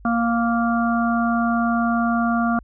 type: harmonic tone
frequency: 233.1 Hz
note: A#3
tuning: in tune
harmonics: 1 / 3 / 5 / 6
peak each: -19 / -24 / -26 / -27 dBFS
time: 0.05-2.59 s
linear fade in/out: 2 ms
effects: added 50 Hz sine -42 dBFS peak until 2.63 s